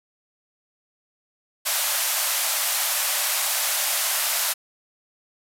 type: band-pass noise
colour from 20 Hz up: white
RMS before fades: -24 dBFS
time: 1.65-4.54 s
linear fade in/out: 20 ms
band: 550 to 15000 Hz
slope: 96 dB/octave
effects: none